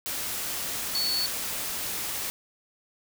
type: tone in noise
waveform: sine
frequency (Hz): 4435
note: C#8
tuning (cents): 0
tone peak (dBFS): -25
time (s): 0.95-1.26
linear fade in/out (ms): 0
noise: white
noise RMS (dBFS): -32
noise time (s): 0.06-2.3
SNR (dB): +4
effects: none